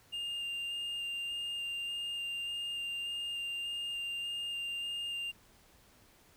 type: tone with vibrato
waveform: triangle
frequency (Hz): 2806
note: F7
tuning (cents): +8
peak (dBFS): -34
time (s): 0.12-5.32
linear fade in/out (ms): 20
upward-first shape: square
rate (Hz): 1.7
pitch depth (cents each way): 8
effects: pink hiss -63 dBFS RMS until 6.36 s